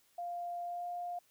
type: tone with pitch glide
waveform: sine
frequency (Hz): 698.5 to 704.6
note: F5 to F5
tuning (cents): 0 to +15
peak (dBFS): -37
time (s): 0.18-1.19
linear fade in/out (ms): 5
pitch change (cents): +15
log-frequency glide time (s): 0.66-0.86
effects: white hiss -70 dBFS RMS until 1.3 s